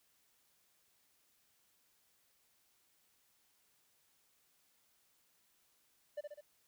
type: tone with echo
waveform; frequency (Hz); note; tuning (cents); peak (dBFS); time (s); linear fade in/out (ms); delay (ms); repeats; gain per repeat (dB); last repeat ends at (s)
triangle; 591; D5; +11; -36; 6.17-6.21; 10; 67; 3; -4; 6.411
effects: white hiss -74 dBFS RMS until 6.67 s